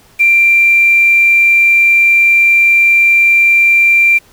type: tone with quantisation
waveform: sine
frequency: 2365 Hz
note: D7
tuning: 12 cents sharp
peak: -5 dBFS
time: 0.19-4.19 s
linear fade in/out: 20 ms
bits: 5
effects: pink hiss -46 dBFS RMS until 4.32 s